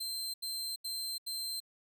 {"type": "tone bursts", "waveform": "sawtooth", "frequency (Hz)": 4126, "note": "C8", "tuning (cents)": -25, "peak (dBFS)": -33, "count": 4, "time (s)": [0, 1.603], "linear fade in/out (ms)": 10, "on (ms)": 340, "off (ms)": 81, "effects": []}